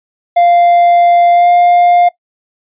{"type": "tone with pitch glide", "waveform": "triangle", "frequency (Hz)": [696, 704.1], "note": ["F5", "F5"], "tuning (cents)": [-6, 14], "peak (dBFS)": -3, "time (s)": [0.36, 2.09], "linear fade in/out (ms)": 10, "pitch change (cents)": 20, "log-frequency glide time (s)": [1.32, 1.49], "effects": ["noise-tail reverb RT60 0.1 s tail -19 dB re dry", "resampled to 8000 Hz"]}